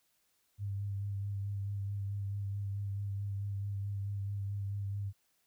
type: tone with vibrato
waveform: sine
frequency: 100 Hz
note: G2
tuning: 35 cents sharp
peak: -34 dBFS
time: 0.58-5.13 s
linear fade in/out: 50 ms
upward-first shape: sine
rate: 4.6 Hz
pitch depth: 23 cents each way
effects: white hiss -75 dBFS RMS until 5.46 s